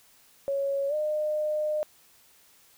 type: tone with pitch glide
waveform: sine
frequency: 554.4 to 608.1 Hz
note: C#5 to D#5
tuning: 0 to -40 cents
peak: -25 dBFS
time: 0.48-1.83 s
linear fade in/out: 0 ms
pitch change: +160 cents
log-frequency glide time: 0.88-0.94 s
effects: white hiss -59 dBFS RMS until 2.77 s